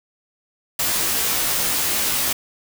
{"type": "noise with comb filter", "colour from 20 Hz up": "white", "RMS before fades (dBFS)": -21, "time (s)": [0.79, 2.33], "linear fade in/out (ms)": 5, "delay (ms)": 17, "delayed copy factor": -0.95, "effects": []}